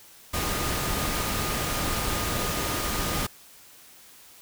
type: tone in noise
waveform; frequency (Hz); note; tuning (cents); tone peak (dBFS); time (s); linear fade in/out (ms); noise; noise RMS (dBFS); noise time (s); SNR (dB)
sine; 1227; D#6; -25; -36; 0.33-3.27; 10; pink; -28; 0.33-3.27; -11
effects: white hiss -51 dBFS RMS until 4.41 s